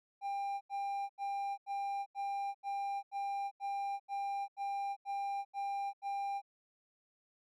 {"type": "tone bursts", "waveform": "triangle", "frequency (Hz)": 797, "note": "G5", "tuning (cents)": 28, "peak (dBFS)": -33, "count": 13, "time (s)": [0.21, 6.418], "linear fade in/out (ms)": 50, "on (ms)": 400, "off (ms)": 84, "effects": []}